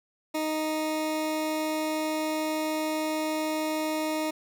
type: tone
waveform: 20% pulse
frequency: 311.1 Hz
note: D#4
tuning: in tune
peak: -22 dBFS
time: 0.34-4.31 s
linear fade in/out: 10 ms
effects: none